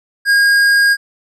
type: tone with tanh clipping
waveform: sine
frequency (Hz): 1627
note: G#6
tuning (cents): -36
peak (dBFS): -10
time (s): 0.25-0.97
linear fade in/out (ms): 50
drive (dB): 13
effects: none